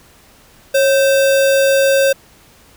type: tone with sample-and-hold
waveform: sine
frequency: 547 Hz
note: C#5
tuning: 23 cents flat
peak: -9 dBFS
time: 0.74-2.13 s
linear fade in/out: 10 ms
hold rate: 2100 Hz
effects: pink hiss -47 dBFS RMS until 2.76 s